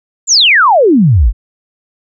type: exponential sweep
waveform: sine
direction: down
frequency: 7530 to 42.53 Hz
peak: -4 dBFS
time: 0.27-1.33 s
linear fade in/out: 50 ms
effects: none